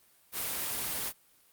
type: noise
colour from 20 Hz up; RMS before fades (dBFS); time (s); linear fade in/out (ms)
white; -34; 0.32-1.13; 50
effects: white hiss -64 dBFS RMS until 1.52 s + Opus 32 kbps